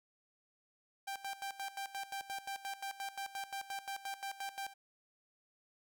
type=tone with tremolo; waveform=sawtooth; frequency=787 Hz; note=G5; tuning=7 cents sharp; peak=-35 dBFS; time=1.07-4.74 s; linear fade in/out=10 ms; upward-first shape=square; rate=5.7 Hz; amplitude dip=80%; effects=none